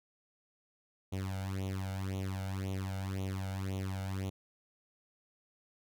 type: tone with flanger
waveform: sawtooth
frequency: 95.7 Hz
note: G2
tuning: 41 cents flat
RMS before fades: -37 dBFS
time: 1.12-4.3 s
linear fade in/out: 10 ms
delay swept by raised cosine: 0.3 to 1.4 ms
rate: 1.9 Hz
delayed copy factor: +0.85
effects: none